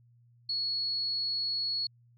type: tone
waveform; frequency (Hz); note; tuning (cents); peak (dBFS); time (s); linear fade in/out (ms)
sine; 4360; C#8; -29; -29; 0.49-1.87; 5
effects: added 119 Hz sine -59 dBFS peak until 2.17 s